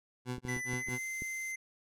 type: tone with tremolo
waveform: 20% pulse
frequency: 124.9 Hz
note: B2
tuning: 20 cents sharp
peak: -29 dBFS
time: 0.25-0.99 s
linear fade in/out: 50 ms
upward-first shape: sine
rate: 4.6 Hz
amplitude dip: 100%
type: clicks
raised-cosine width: 3 ms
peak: -30 dBFS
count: 6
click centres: 0.382 / 0.451 / 0.566 / 0.733 / 0.886 / 1.221 s
type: tone with pitch glide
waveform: square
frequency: 1994 to 2074 Hz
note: B6 to C7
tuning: +16 to -16 cents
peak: -37 dBFS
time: 0.48-1.56 s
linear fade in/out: 10 ms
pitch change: +68 cents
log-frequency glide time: 0.61-1.02 s
type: noise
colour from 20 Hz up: violet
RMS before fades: -48 dBFS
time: 0.89-1.52 s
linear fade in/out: 2 ms
effects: low-pass 11000 Hz 12 dB/octave